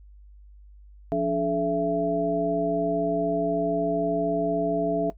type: tone cluster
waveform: sine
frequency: 174.2 / 287.2 / 429.6 / 669 Hz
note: F3 / D4 / A4 / E5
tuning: -4 / -39 / -41 / +25 cents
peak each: -31 / -27 / -28 / -25 dBFS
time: 1.12-5.1 s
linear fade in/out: 0 ms
effects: noise-tail reverb RT60 0.1 s tail -17 dB re dry + added 50 Hz sine -46 dBFS peak until 5.17 s